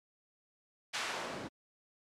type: noise with band-pass filter sweep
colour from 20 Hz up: white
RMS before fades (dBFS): -39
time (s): 0.93-1.49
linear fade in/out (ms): 20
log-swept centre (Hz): 2100 to 210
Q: 0.72
effects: low-pass 8000 Hz 12 dB/octave + MP3 96 kbps